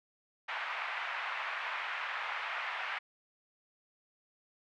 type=band-pass noise; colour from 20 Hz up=white; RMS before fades=-38 dBFS; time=0.48-2.99 s; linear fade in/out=10 ms; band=780 to 2400 Hz; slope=24 dB/octave; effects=none